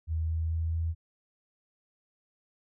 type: tone with pitch steps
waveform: sine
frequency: 80.4 / 81.01 / 81.62 / 82.23 Hz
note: E2 / E2 / E2 / E2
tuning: -43 / -30 / -17 / -4 cents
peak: -27 dBFS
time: 0.07-0.95 s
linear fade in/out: 50 ms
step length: 220 ms
effects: none